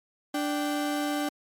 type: tone pair together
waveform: 35% pulse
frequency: 293.7 / 780 Hz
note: D4 / G5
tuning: 0 / -9 cents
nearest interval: octave + perfect fourth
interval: 1691 cents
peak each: -26 / -31 dBFS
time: 0.34-1.29 s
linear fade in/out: 5 ms
effects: MP3 64 kbps